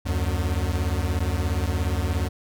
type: beating tone pair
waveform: 45% pulse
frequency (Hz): 74.3 / 91.3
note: D2 / F#2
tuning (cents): +21 / -23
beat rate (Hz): 17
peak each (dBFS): -25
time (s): 0.05-2.29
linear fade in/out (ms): 20
effects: none